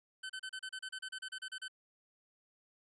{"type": "tone bursts", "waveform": "25% pulse", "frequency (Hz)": 1528, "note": "G6", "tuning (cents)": -45, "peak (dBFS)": -37, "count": 15, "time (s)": [0.23, 1.682], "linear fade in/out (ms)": 10, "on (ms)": 66, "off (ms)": 33, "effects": ["resampled to 22050 Hz"]}